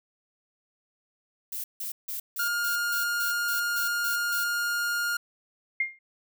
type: noise bursts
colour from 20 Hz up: violet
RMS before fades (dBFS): -34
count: 11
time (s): 1.52-4.44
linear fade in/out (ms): 5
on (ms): 120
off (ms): 160
type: tone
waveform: 45% pulse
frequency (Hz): 1416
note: F6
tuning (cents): +23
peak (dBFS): -26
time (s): 2.39-5.17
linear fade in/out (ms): 5
type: tone with exponential decay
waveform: sine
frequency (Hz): 2119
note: C7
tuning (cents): +21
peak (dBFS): -20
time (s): 5.8-5.99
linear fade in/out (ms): 5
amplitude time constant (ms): 40
effects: none